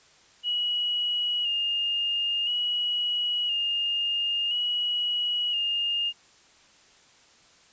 sine tone with vibrato, 2871 Hz, F7, 47 cents sharp, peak -24 dBFS, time 0.43-6.13 s, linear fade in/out 50 ms, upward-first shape square, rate 0.49 Hz, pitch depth 27 cents each way, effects white hiss -57 dBFS RMS until 7.72 s + resampled to 16000 Hz

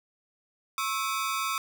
sawtooth ring-modulated tone, 1200 Hz, D6, 37 cents sharp, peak -21 dBFS, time 0.78-1.58 s, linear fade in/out 0 ms, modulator 112 Hz, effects none

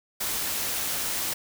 white noise, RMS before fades -29 dBFS, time 0.2-1.34 s, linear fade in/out 10 ms, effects none

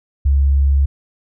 sine tone, 69.3 Hz, C#2, in tune, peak -10 dBFS, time 0.25-0.86 s, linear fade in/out 10 ms, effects none

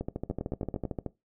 two click trains, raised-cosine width 2 ms, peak -19 / -19 dBFS, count 6 / 15, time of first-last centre 0.3-0.852 / 0.01-1.063 s, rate 9.05 / 13.3 Hz, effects noise-tail reverb RT60 0.2 s tail -19 dB re dry

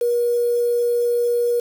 sine tone with quantisation, 479.3 Hz, A#4, 48 cents sharp, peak -16 dBFS, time 0.01-1.6 s, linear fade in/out 5 ms, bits 6, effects none

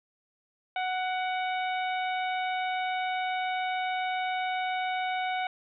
harmonic tone with a mistuned harmonic, 740 Hz, F#5, in tune, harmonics 1 / 2 / 3 / 4 / 5, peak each -29 / -37 / -36 / -43 / -43 dBFS, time 0.76-5.47 s, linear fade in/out 2 ms, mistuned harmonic 3, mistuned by +26 cents, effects none

